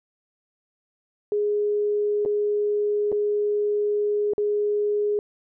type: tone with dropouts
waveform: sine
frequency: 415.3 Hz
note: G#4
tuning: in tune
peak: -20 dBFS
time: 1.32-5.19 s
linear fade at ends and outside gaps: 1 ms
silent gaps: 2.251-2.259 / 3.118-3.125 / 4.335-4.38 s
effects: none